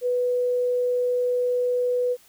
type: tone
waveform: sine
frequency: 493.9 Hz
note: B4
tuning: in tune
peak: -20 dBFS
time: 0.01-2.17 s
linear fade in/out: 50 ms
effects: white hiss -55 dBFS RMS until 2.28 s